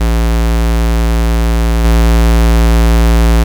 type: tone with level steps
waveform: square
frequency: 56.9 Hz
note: A#1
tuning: 41 cents flat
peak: -9 / -6 dBFS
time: 0-3.44 s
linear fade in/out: 10 ms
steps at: 1.84 s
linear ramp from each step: 10 ms
effects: 7-bit